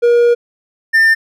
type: tone pair in turn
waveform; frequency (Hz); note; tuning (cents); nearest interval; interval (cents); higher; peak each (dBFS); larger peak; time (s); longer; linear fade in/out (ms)
triangle; 476 / 1797.1; A#4 / A6; +36 / +36; octave + major seventh; 2300; second; -5; neither; 0.02-0.35 / 0.93-1.15; first; 20
effects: none